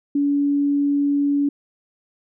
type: tone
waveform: sine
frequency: 285 Hz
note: C#4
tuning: 48 cents sharp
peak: -16 dBFS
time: 0.15-1.49 s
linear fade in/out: 5 ms
effects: none